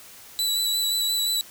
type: tone with vibrato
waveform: sawtooth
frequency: 3951 Hz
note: B7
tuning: in tune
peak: -19 dBFS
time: 0.39-1.41 s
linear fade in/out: 0 ms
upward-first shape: sine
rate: 5.7 Hz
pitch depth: 18 cents each way
effects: white hiss -46 dBFS RMS until 1.5 s